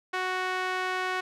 sawtooth tone with band-pass filter, 370 Hz, F#4, in tune, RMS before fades -30 dBFS, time 0.13-1.21 s, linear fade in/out 10 ms, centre 1600 Hz, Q 1.1, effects none

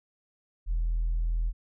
sine tone, 41.2 Hz, E1, in tune, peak -23 dBFS, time 0.66-1.53 s, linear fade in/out 50 ms, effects tanh soft clip ceiling -22 dBFS

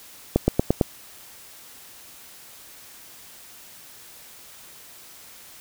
accelerating click train, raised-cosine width 2 ms, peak -3 dBFS, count 5, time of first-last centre 0.36-0.812 s, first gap 120 ms, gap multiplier 0.96, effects white hiss -46 dBFS RMS until 5.6 s

